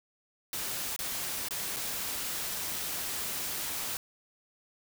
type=noise with dropouts; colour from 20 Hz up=white; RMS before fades=-35 dBFS; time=0.53-3.97 s; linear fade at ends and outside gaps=1 ms; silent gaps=0.963-0.99 / 1.485-1.508 / 1.763-1.767 s; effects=none